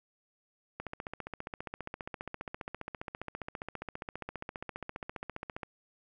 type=click train; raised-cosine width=0.5 ms; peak=-23 dBFS; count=73; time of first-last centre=0.8-5.632 s; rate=14.9 Hz; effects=none